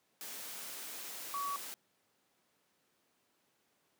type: tone in noise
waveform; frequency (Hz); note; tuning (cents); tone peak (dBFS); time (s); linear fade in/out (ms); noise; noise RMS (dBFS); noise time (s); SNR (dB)
sine; 1132; C#6; +36; -35; 1.34-1.56; 0; white; -45; 0.21-1.74; +7
effects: pink hiss -75 dBFS RMS until 3.99 s + high-pass 200 Hz 12 dB/octave